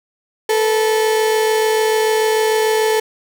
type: tone pair together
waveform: 35% pulse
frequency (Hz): 437.1 / 483.9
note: A4 / B4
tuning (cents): -11 / -35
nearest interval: major second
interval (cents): 176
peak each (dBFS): -12 / -22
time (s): 0.49-3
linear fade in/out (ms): 5
effects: none